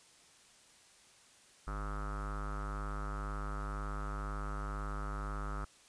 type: tone with low-pass filter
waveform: square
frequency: 51 Hz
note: G#1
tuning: 31 cents flat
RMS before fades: -39 dBFS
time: 1.67-5.65 s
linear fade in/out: 5 ms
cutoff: 1300 Hz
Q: 9
effects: white hiss -62 dBFS RMS until 5.88 s + resampled to 22050 Hz